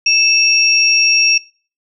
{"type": "tone pair together", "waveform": "sine", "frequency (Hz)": [2637, 5588], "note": ["E7", "F8"], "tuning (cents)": [0, 0], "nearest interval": "octave + minor second", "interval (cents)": 1300, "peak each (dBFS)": -12, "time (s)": [0.06, 1.38], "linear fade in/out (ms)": 5, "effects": ["noise-tail reverb RT60 0.4 s tail -23 dB re dry"]}